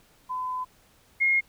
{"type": "tone pair in turn", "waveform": "sine", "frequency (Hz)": [1013, 2146], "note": ["B5", "C7"], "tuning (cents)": [44, 43], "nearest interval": "octave + minor second", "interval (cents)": 1299, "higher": "second", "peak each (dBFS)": [-28, -19], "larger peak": "second", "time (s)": [[0.29, 0.65], [1.2, 1.41]], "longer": "first", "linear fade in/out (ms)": 20, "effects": ["pink hiss -60 dBFS RMS until 1.48 s"]}